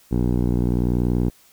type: tone with low-pass filter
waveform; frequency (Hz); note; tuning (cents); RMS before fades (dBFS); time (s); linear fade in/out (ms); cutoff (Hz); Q
10% pulse; 60.6; B1; -32; -20; 0.11-1.3; 10; 400; 0.73
effects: white hiss -54 dBFS RMS until 1.52 s